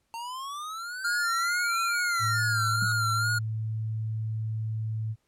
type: exponential two-way sweep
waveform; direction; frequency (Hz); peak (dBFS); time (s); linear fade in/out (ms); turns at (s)
square; up then down; 908 to 2489 to 1291; -35; 0.14-2.92; 0; 1.82
type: tone with vibrato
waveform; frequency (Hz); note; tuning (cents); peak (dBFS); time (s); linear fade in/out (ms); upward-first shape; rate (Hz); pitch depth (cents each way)
square; 1396.9; F6; 0; -26; 1.04-3.39; 10; sine; 2.3; 53
type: tone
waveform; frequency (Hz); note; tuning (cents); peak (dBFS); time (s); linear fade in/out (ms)
sine; 110; A2; 0; -28; 2.19-5.16; 50
type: tone with exponential decay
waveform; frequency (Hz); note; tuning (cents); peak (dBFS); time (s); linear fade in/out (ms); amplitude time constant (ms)
sine; 185; F#3; 0; -29; 2.82-2.92; 5; 20
effects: pink hiss -74 dBFS RMS until 5.27 s + low-pass 12000 Hz 12 dB/octave